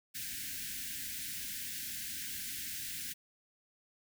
white band-stop noise, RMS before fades -41 dBFS, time 0.14-3.14 s, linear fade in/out 20 ms, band 310 to 1500 Hz, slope 96 dB/octave, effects none

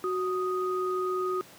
sine tone pair together, 370 / 1244.5 Hz, F#4 / D#6, 0 / 0 cents, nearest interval octave + major sixth, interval 2100 cents, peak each -28 / -31 dBFS, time 0.04-1.41 s, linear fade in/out 0 ms, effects pink hiss -51 dBFS RMS until 1.58 s + high-pass 150 Hz 12 dB/octave

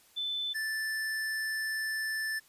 sine / square tone pair in turn, 3517 / 1758.5 Hz, A7 / A6, -1 / -1 cents, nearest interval octave, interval 1200 cents, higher first, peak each -31 / -32 dBFS, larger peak first, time 0.16-0.54 / 0.54-2.4 s, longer second, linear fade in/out 20 ms, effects white hiss -62 dBFS RMS until 2.48 s + resampled to 32000 Hz

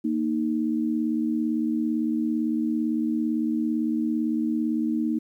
sine tone pair together, 232.2 / 310 Hz, A#3 / D#4, -7 / -6 cents, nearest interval perfect fourth, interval 501 cents, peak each -25 dBFS, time 0.04-5.19 s, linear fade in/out 10 ms, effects 10-bit

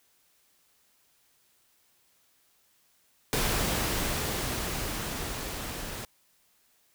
pink noise with level ramp, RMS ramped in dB -27 to -38 dBFS, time 3.33-6.05 s, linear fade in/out 0 ms, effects white hiss -67 dBFS RMS until 6.94 s

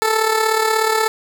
15% pulse tone with amplitude modulation, 440 Hz, A4, in tune, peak -6 dBFS, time 0.02-1.08 s, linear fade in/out 0 ms, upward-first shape sine, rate 36.6 Hz, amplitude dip 55%, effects none

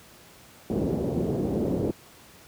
white low-pass noise, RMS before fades -26 dBFS, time 0.7-1.91 s, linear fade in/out 2 ms, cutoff 460 Hz, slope 24 dB/octave, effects pink hiss -51 dBFS RMS until 2.47 s + high-pass 80 Hz 12 dB/octave

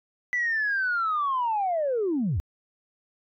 sine linear sweep, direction down, 1992 to 65.41 Hz, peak -22 dBFS, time 0.33-2.4 s, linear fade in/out 0 ms, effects tanh soft clip ceiling -19 dBFS

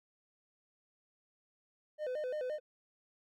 triangle tone with vibrato, 554.4 Hz, C#5, in tune, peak -33 dBFS, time 1.98-2.6 s, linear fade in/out 50 ms, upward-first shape square, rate 5.8 Hz, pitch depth 160 cents each way, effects none

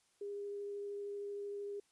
sine tone with vibrato, 405.5 Hz, G#4, 41 cents flat, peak -40 dBFS, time 0.21-1.8 s, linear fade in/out 5 ms, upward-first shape triangle, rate 13 Hz, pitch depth 9 cents each way, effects white hiss -74 dBFS RMS until 1.91 s + resampled to 24000 Hz

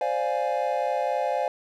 triangle chord, D half-diminished seventh, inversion third, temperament equal, 523.3 / 587.3 / 698.5 / 830.6 Hz, C5 / D5 / F5 / Ab5, 0 / 0 / 0 / 0 cents, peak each -27 dBFS, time 0.01-1.48 s, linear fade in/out 2 ms, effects none

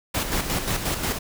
pink noise with tremolo, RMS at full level -24 dBFS, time 0.14-1.19 s, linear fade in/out 10 ms, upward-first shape square, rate 5.6 Hz, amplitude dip 50%, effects none

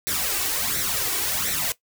white noise with flanger, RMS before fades -25 dBFS, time 0.07-1.72 s, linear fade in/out 0 ms, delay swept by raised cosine 0.5 to 2.7 ms, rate 1.4 Hz, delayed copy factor +0.7, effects noise-tail reverb RT60 0.1 s tail -17 dB re dry

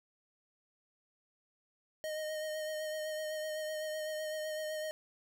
square tone with vibrato, 619 Hz, D#5, 9 cents flat, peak -37 dBFS, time 2.04-4.91 s, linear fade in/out 0 ms, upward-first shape sine, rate 7.9 Hz, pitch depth 21 cents each way, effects none

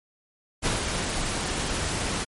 pink noise with ADSR envelope, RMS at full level -24 dBFS, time 0.62-2.25 s, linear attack 37 ms, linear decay 140 ms, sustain -4 dB, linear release 22 ms, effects MP3 48 kbps

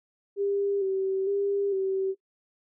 sine tone with vibrato, 392 Hz, G4, in tune, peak -24 dBFS, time 0.36-2.15 s, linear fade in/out 50 ms, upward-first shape square, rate 1.1 Hz, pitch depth 36 cents each way, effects noise-tail reverb RT60 0.1 s tail -17 dB re dry

